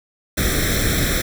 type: noise with comb filter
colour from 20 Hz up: pink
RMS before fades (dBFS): -19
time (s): 0.37-1.22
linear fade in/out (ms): 10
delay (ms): 0.53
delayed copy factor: +0.9
effects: none